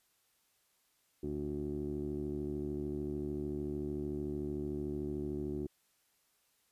15% pulse tone with low-pass filter, 73.42 Hz, D2, in tune, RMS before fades -38 dBFS, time 1.23-5.67 s, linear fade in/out 5 ms, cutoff 360 Hz, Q 6.1, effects white hiss -74 dBFS RMS until 6.71 s + resampled to 32000 Hz

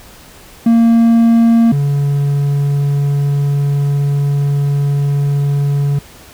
triangle tone pair in turn, 230.4 / 142.17 Hz, A#3 / C#3, -20 / +44 cents, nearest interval minor sixth, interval 836 cents, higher first, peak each -4 / -9 dBFS, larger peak first, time 0.66-1.72 / 1.72-5.99 s, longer second, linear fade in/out 5 ms, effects pink hiss -39 dBFS RMS until 6.33 s

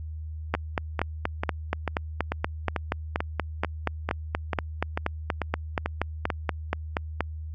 two click trains, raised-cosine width 0.5 ms, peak -11 / -9 dBFS, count 14 / 29, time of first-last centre 0.55-6.302 / 0.54-7.207 s, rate 2.26 / 4.2 Hz, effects added 78 Hz sine -33 dBFS peak until 7.54 s

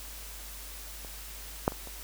clicks, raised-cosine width 1 ms, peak -30 / -9 / -27 / -30 dBFS, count 4, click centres 1.048 / 1.679 / 1.721 / 1.873 s, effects added 50 Hz sine -45 dBFS peak until 2.03 s + white hiss -45 dBFS RMS until 2.03 s

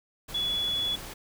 sine tone in noise, 3404 Hz, G#7, 42 cents sharp, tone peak -26 dBFS, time 0.34-0.96 s, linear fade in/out 10 ms, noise pink, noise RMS -41 dBFS, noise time 0.28-1.14 s, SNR +12 dB, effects none

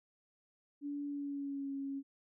sine tone with pitch glide, 287.3 to 275.3 Hz, D4 to C#4, -38 to -12 cents, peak -37 dBFS, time 0.81-2.03 s, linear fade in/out 50 ms, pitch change -74 cents, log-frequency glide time 1.06-1.73 s, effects none

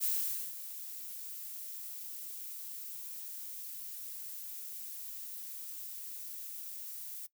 violet noise with ADSR envelope, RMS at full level -31 dBFS, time 0-7.27 s, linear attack 36 ms, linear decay 480 ms, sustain -13 dB, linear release 14 ms, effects noise-tail reverb RT60 0.1 s tail -19 dB re dry

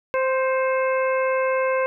harmonic tone with a mistuned harmonic, 523 Hz, C5, 1 cent flat, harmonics 1 / 2 / 3 / 4 / 5, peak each -20 / -26 / -30 / -32 / -34 dBFS, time 0.14-1.86 s, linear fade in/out 0 ms, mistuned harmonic 4, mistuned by +37 cents, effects none

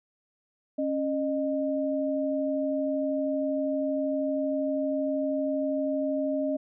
sine tone pair together, 274.1 / 613.2 Hz, C#4 / D#5, -19 / -25 cents, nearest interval octave + major second, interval 1394 cents, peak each -28 dBFS, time 0.78-6.57 s, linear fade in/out 10 ms, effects none

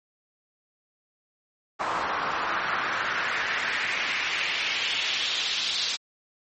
pink noise with band-pass filter sweep, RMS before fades -28 dBFS, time 1.79-5.97 s, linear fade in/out 20 ms, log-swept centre 1000 to 4200 Hz, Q 2.2, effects MP3 32 kbps

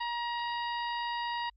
harmonic tone, 949 Hz, A#5, 31 cents sharp, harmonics 1 / 2 / 3 / 4 / 5, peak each -33 / -39 / -43 / -45 / -47 dBFS, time 0-1.5 s, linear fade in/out 10 ms, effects added 50 Hz sine -62 dBFS peak until 1.56 s + Opus 24 kbps

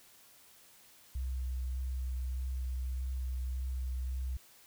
sine tone with vibrato, 63.8 Hz, C2, 43 cents flat, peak -33 dBFS, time 1.15-4.37 s, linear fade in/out 5 ms, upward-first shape sine, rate 1.7 Hz, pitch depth 12 cents each way, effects white hiss -60 dBFS RMS until 4.66 s

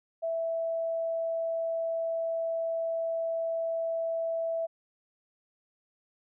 sine tone, 659.3 Hz, E5, in tune, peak -28 dBFS, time 0.22-4.67 s, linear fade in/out 20 ms, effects none

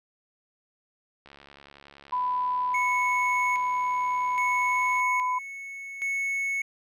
click train, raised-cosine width 0.3 ms, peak -32 dBFS, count 265, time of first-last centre 1.26-4.999 s, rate 70.6 Hz
sine tone with pitch glide, 997 to 1003.4 Hz, B5 to B5, +16 to +27 cents, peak -24 dBFS, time 2.12-5.39 s, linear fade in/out 10 ms, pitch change +11 cents, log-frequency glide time 4.66-4.79 s
triangle tone with tremolo, 2205 Hz, C#7, 10 cents flat, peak -24 dBFS, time 2.74-6.62 s, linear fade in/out 5 ms, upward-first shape square, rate 0.61 Hz, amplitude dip 70%
effects none

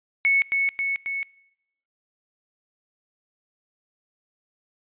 sine tone with echo, 2207 Hz, C#7, 8 cents flat, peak -16 dBFS, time 0.25-0.42 s, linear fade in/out 0 ms, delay 270 ms, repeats 3, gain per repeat -3 dB, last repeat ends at 1.23 s, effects noise-tail reverb RT60 0.8 s tail -23 dB re dry + resampled to 8000 Hz

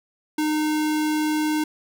square tone, 306.2 Hz, D#4, 28 cents flat, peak -21 dBFS, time 0.38-1.64 s, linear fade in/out 5 ms, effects none

